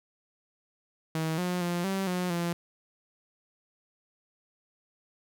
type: tone with pitch steps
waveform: sawtooth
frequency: 160 / 179.4 / 174.4 / 193.1 / 180.3 / 171.7 Hz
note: D#3 / F3 / F3 / G3 / F#3 / F3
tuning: +49 / +47 / -2 / -26 / -45 / -29 cents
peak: -24 dBFS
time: 1.15-2.53 s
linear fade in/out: 2 ms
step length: 230 ms
effects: none